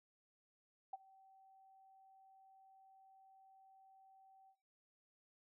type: tone with ADSR envelope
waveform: sine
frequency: 770 Hz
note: G5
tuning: 31 cents flat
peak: -40 dBFS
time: 0.93-4.56 s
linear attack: 6 ms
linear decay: 26 ms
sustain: -23 dB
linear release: 74 ms
effects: noise-tail reverb RT60 0.6 s tail -23 dB re dry